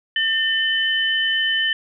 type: tone pair together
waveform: sine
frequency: 1802 / 3031 Hz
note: A6 / F#7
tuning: +41 / +41 cents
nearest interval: major sixth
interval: 900 cents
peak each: -20 dBFS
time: 0.16-1.73 s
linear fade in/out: 2 ms
effects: none